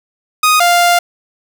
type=tone pair in turn; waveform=sawtooth; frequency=1245 / 698.7 Hz; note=D#6 / F5; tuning=+1 / +1 cents; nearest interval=minor seventh; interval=1000 cents; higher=first; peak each=-4 dBFS; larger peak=neither; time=0.43-0.6 / 0.6-0.99 s; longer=second; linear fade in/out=5 ms; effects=none